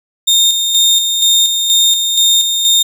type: tone with tremolo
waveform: 30% pulse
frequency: 3657 Hz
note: A#7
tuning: 34 cents flat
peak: -5 dBFS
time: 0.27-2.83 s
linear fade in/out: 10 ms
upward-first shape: square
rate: 2.1 Hz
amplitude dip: 45%
effects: none